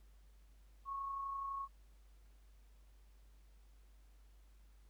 sine tone with amplitude modulation, 1100 Hz, C#6, 14 cents flat, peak -38 dBFS, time 0.85-1.68 s, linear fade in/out 50 ms, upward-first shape sine, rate 31.9 Hz, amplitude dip 35%, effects added 50 Hz sine -60 dBFS peak until 4.89 s + pink hiss -75 dBFS RMS until 4.89 s

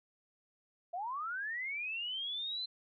sine linear sweep, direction up, 659.3 to 4104 Hz, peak -36 dBFS, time 0.93-2.66 s, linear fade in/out 10 ms, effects none

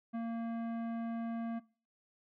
triangle tone with tanh clipping, 230 Hz, A#3, 23 cents flat, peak -37 dBFS, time 0.13-1.6 s, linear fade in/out 20 ms, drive 18 dB, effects noise-tail reverb RT60 0.4 s tail -21 dB re dry

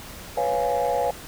sine chord, C# dominant seventh, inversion third, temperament equal, 493.9 / 554.4 / 698.5 / 830.6 Hz, B4 / C#5 / E#5 / G#5, 0 / 0 / 0 / 0 cents, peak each -25 dBFS, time 0.37-1.11 s, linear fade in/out 5 ms, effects tanh soft clip ceiling -15 dBFS + pink hiss -40 dBFS RMS until 1.27 s

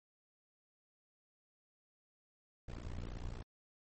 brown noise with amplitude modulation, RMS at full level -39 dBFS, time 2.68-3.43 s, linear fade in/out 10 ms, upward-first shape sine, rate 59.6 Hz, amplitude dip 100%, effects MP3 32 kbps

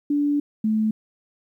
sine tone pair in turn, 290 / 217.3 Hz, D4 / A3, -22 / -21 cents, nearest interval perfect fourth, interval 499 cents, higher first, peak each -18 / -18 dBFS, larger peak neither, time 0.1-0.4 / 0.64-0.91 s, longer first, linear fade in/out 5 ms, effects 10-bit

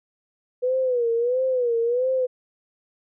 sine tone with vibrato, 490.6 Hz, B4, 12 cents flat, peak -19 dBFS, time 0.62-2.27 s, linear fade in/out 20 ms, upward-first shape sine, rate 1.5 Hz, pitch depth 110 cents each way, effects none

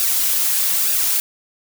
blue noise with flanger, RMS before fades -18 dBFS, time 0-1.2 s, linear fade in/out 0 ms, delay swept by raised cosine 0.94 to 6.24 ms, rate 1.1 Hz, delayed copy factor -0.75, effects none

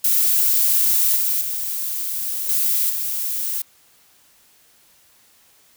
violet noise with level steps, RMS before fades -17 / -20 / -25 / -19 / -24 dBFS, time 0.04-3.62 s, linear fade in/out 5 ms, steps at 1.16 / 1.41 / 2.49 / 2.9 s, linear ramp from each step 2 ms, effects white hiss -55 dBFS RMS until 5.76 s

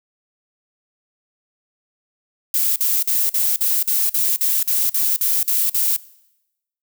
violet noise bursts, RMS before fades -18 dBFS, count 13, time 2.54-5.964 s, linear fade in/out 2 ms, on 220 ms, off 47 ms, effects noise-tail reverb RT60 0.9 s tail -21 dB re dry

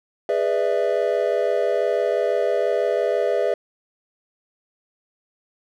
triangle chord, E dominant seventh, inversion first, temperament just, 412 / 494.4 / 593.3 / 659.3 Hz, G#4 / B4 / D5 / E5, -14 / +2 / +18 / 0 cents, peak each -22 dBFS, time 0.29-3.54 s, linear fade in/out 2 ms, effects none

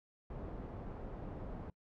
pink low-pass noise, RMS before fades -45 dBFS, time 0.3-1.7 s, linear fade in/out 2 ms, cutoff 720 Hz, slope 12 dB/octave, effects noise-tail reverb RT60 0.1 s tail -24 dB re dry

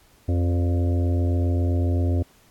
harmonic tone with a mistuned harmonic, 87.6 Hz, F2, 6 cents sharp, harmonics 1 / 3 / 4 / 5 / 6 / 7 / 8, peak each -19 / -28 / -33 / -38 / -39 / -37 / -42 dBFS, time 0.28-2.23 s, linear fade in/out 10 ms, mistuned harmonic 7, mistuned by -44 cents, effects pink hiss -57 dBFS RMS until 2.5 s + AAC 64 kbps

